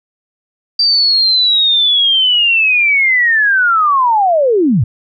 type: linear sweep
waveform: sine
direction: down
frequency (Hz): 4699 to 92.5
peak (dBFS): -8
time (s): 0.79-4.84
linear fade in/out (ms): 5
effects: none